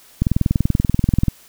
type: click train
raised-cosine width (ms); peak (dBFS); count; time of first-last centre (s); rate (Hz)
5; -3; 23; 0.22-1.283; 20.7
effects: white hiss -48 dBFS RMS until 1.48 s